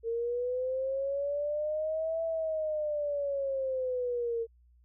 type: linear two-way sweep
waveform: sine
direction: up then down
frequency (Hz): 454.3 to 659.3 to 454.3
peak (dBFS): -29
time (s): 0.03-4.47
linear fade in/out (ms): 50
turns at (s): 2.23
effects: added 60 Hz sine -59 dBFS peak until 4.84 s